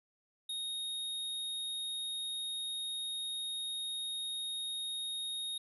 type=tone; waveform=square; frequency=3729 Hz; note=A#7; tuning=in tune; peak=-37 dBFS; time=0.49-5.58 s; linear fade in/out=5 ms; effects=resampled to 32000 Hz